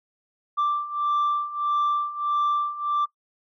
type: beating tone pair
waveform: sine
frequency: 1174.7 / 1176.3 Hz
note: D6 / D6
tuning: 0 / +2 cents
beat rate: 1.6 Hz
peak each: -25 / -22 dBFS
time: 0.57-3.06 s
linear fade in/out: 20 ms
effects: noise-tail reverb RT60 0.1 s tail -21 dB re dry + tanh soft clip ceiling -18 dBFS